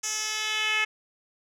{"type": "tone with band-pass filter sweep", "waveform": "10% pulse", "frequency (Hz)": 431.2, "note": "A4", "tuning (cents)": -35, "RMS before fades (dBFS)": -28, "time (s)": [0.03, 0.85], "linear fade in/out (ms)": 10, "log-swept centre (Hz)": [6700, 2400], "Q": 2.3, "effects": []}